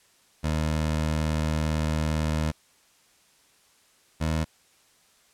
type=tone pair in turn; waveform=20% pulse; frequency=77.78 / 79.37 Hz; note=D#2 / D#2; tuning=0 / +35 cents; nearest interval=unison; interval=35 cents; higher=second; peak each=-19 dBFS; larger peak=neither; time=0.43-2.52 / 4.2-4.45 s; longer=first; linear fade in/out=20 ms; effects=white hiss -61 dBFS RMS until 5.33 s + low-pass 10000 Hz 12 dB/octave